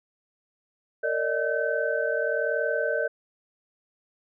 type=tone cluster; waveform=sine; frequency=458.3 / 581 / 622 / 1535 Hz; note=A#4 / D5 / D#5 / G6; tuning=-29 / -19 / -1 / -37 cents; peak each=-29 dBFS; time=1.03-3.08 s; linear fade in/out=10 ms; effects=none